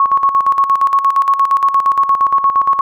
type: tone with tremolo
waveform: sine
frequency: 1101 Hz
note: C#6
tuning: 12 cents flat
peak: -7 dBFS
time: 0-2.81 s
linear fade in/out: 2 ms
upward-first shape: square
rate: 8.6 Hz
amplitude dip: 65%
effects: none